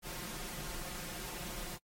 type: noise with comb filter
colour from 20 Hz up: pink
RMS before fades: -42 dBFS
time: 0.02-1.79 s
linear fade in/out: 50 ms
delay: 5.6 ms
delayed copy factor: +0.8
effects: noise-tail reverb RT60 0.1 s tail -26 dB re dry + MP3 64 kbps